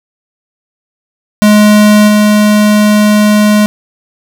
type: tone with level steps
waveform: square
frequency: 210 Hz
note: G#3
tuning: 19 cents sharp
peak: -3 / -5 dBFS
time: 1.42-3.66 s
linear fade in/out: 0 ms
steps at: 2.07 s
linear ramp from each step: 20 ms
effects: none